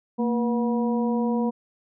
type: harmonic tone with a mistuned harmonic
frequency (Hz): 241.3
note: B3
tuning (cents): -40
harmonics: 1 / 2 / 3 / 4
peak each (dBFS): -22 / -28 / -35 / -33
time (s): 0.18-1.51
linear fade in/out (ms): 20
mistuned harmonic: 1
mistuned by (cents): -74
effects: none